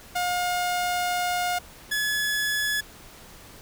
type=tone pair in turn; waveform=sawtooth; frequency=714 / 1702.4 Hz; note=F5 / G#6; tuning=+38 / +42 cents; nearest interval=octave + minor third; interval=1504 cents; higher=second; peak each=-20 dBFS; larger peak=neither; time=0.15-1.59 / 1.91-2.81 s; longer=first; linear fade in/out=10 ms; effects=pink hiss -47 dBFS RMS until 3.61 s